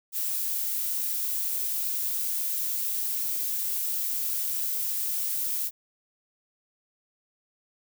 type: noise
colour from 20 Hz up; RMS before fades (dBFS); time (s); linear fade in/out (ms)
violet; -29; 0.12-5.71; 50
effects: none